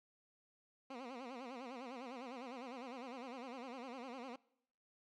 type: tone with vibrato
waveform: 15% pulse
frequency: 252.5 Hz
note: B3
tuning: 39 cents sharp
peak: -40 dBFS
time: 0.9-4.36 s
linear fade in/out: 5 ms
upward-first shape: sine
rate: 9.9 Hz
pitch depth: 140 cents each way
effects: noise-tail reverb RT60 0.8 s tail -24 dB re dry + low-pass 4000 Hz 12 dB/octave